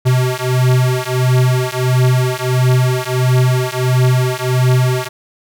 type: beating tone pair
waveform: square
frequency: 126.3 / 127.8 Hz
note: B2 / C3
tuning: +39 / -40 cents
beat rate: 1.5 Hz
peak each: -15 dBFS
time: 0.05-5.09 s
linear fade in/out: 20 ms
effects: none